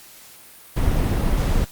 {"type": "noise", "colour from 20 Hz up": "brown", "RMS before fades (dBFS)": -19, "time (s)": [0.76, 1.65], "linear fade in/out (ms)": 10, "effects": ["white hiss -45 dBFS RMS until 1.71 s", "Opus 48 kbps"]}